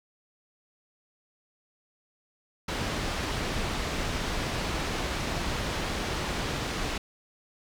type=low-pass noise; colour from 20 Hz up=pink; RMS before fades=-31 dBFS; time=2.68-6.98 s; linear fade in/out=5 ms; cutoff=5300 Hz; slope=12 dB/octave; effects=none